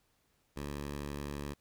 10% pulse tone, 71.9 Hz, D2, 36 cents flat, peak -30 dBFS, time 0.56-1.54 s, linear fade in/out 10 ms, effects pink hiss -74 dBFS RMS until 1.6 s

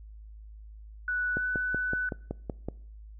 sine tone with pitch glide, 1480 to 1495.5 Hz, F#6 to F#6, 0 to +18 cents, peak -27 dBFS, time 1.08-2.09 s, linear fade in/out 2 ms, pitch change +18 cents, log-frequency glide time 1.33-1.44 s
click train, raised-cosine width 2 ms, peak -19 dBFS, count 8, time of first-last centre 1.37-2.686 s, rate 5.32 Hz
effects noise-tail reverb RT60 0.6 s tail -23 dB re dry + added 53 Hz sine -44 dBFS peak until 3.19 s

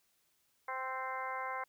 harmonic tone with a mistuned harmonic, 260.8 Hz, C4, 5 cents flat, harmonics 2 / 3 / 4 / 5 / 6 / 7 / 8, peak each -46 / -43 / -40 / -47 / -46 / -52 / -45 dBFS, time 0.68-1.64 s, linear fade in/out 5 ms, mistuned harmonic 5, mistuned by +24 cents, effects white hiss -75 dBFS RMS until 1.68 s

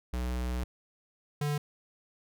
square tone pair in turn, 61.7 / 146.75 Hz, B1 / D3, -1 / -1 cents, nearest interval octave + minor third, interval 1500 cents, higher second, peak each -31 / -29 dBFS, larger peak second, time 0.13-0.64 / 1.41-1.58 s, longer first, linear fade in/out 5 ms, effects none

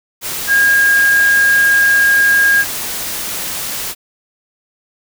sine tone in noise, 1626 Hz, G#6, 37 cents flat, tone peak -8 dBFS, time 0.47-2.65 s, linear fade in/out 50 ms, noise white, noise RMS -22 dBFS, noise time 0.21-3.95 s, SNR +11 dB, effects none

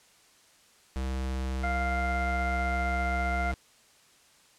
square tone with pitch glide, 65.4 to 64.87 Hz, C2 to C2, 0 to -14 cents, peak -30 dBFS, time 0.96-3.54 s, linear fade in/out 0 ms, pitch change -14 cents, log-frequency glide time 1.16-2.53 s
harmonic tone, 698.5 Hz, F5, in tune, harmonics 1 / 2 / 3, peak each -31 / -34 / -36 dBFS, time 1.63-3.52 s, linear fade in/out 10 ms
effects white hiss -60 dBFS RMS until 4.58 s + low-pass 9000 Hz 12 dB/octave

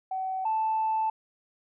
sine tone pair in turn, 757 / 879.1 Hz, F#5 / A5, +39 / -2 cents, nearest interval minor third, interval 259 cents, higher second, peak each -28 / -23 dBFS, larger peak second, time 0.11-0.45 / 0.45-1.1 s, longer second, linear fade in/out 5 ms, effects tanh soft clip ceiling -20 dBFS

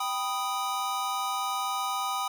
square chord, G augmented, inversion none, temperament equal, 784 / 987.8 / 1244.5 Hz, G5 / B5 / D#6, 0 / 0 / 0 cents, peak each -34 / -35 / -32 dBFS, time 0-2.28 s, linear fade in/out 5 ms, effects none

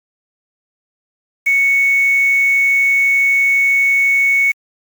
sine tone with quantisation, 2217 Hz, C#7, in tune, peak -10 dBFS, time 1.46-4.52 s, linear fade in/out 10 ms, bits 5, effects Opus 48 kbps

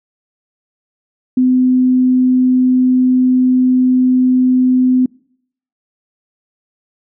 sine tone, 254.4 Hz, C4, 48 cents flat, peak -8 dBFS, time 1.37-5.06 s, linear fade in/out 5 ms, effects noise-tail reverb RT60 0.7 s tail -26 dB re dry

